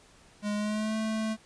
square tone with pitch glide, 207.7 to 219.2 Hz, G#3 to A3, 0 to -6 cents, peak -29 dBFS, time 0.42-1.37 s, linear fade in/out 50 ms, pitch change +94 cents, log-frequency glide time 0.55-0.96 s, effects pink hiss -58 dBFS RMS until 1.45 s + resampled to 22050 Hz

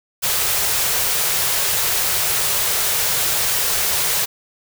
white band-stop noise, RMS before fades -19 dBFS, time 0.22-4.26 s, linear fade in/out 20 ms, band 180 to 360 Hz, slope 48 dB/octave, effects none

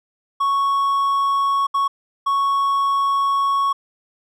triangle tone bursts at uneven times, 1108.7 Hz, C#6, in tune, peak -14 dBFS, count 3, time 0.4-1.67 / 1.74-1.88 / 2.26-3.73 s, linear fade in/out 10 ms, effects none

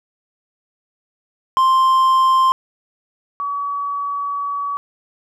triangle / sine tone pair in turn, 1050 / 1136.2 Hz, C6 / C#6, +6 / +42 cents, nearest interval minor second, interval 136 cents, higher second, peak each -9 / -20 dBFS, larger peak first, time 1.57-2.52 / 3.4-4.77 s, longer second, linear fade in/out 0 ms, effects none

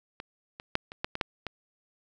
clicks, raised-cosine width 0.3 ms, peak -22 / -24 / -9 / -25 / -13 / -17 / -10 / -18 dBFS, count 8, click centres 0.201 / 0.599 / 0.754 / 0.919 / 1.045 / 1.154 / 1.212 / 1.467 s, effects none

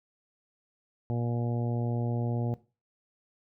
harmonic tone, 119 Hz, A#2, 36 cents sharp, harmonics 1 / 2 / 3 / 4 / 5 / 6 / 7, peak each -29 / -35 / -39 / -41 / -43 / -45 / -46 dBFS, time 1.1-2.54 s, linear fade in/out 0 ms, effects noise-tail reverb RT60 0.3 s tail -17 dB re dry

